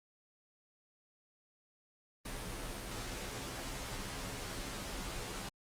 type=noise with comb filter; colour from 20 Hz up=pink; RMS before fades=-42 dBFS; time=2.25-5.49 s; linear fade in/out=5 ms; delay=13 ms; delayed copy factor=-0.9; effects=low-pass 11000 Hz 12 dB/octave + Opus 32 kbps